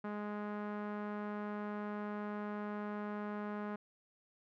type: tone with low-pass filter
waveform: sawtooth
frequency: 208.1 Hz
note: G#3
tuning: 4 cents sharp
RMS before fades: -41 dBFS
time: 0.04-3.76 s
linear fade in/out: 5 ms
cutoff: 1400 Hz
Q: 1.6
effects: none